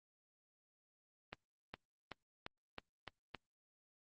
accelerating click train, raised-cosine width 0.3 ms, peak -28 dBFS, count 7, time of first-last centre 1.33-3.347 s, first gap 410 ms, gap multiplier 0.92, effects Opus 24 kbps

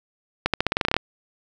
accelerating click train, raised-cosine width 0.3 ms, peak -3 dBFS, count 12, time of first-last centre 0.46-0.966 s, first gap 77 ms, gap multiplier 0.89, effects none

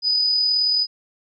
sine tone with amplitude modulation, 4978 Hz, D#8, in tune, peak -15 dBFS, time 0.02-0.87 s, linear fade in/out 50 ms, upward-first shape sine, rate 38.9 Hz, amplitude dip 30%, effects none

